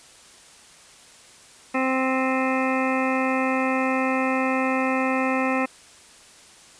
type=harmonic tone with a mistuned harmonic; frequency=261.6 Hz; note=C4; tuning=in tune; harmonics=1 / 2 / 3 / 4 / 5 / 7 / 8 / 9 / 10; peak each=-24 / -27 / -29 / -30 / -31 / -32 / -33 / -34 / -34 dBFS; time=1.74-5.66 s; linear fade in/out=10 ms; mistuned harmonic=9; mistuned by=+67 cents; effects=white hiss -49 dBFS RMS until 6.79 s + resampled to 22050 Hz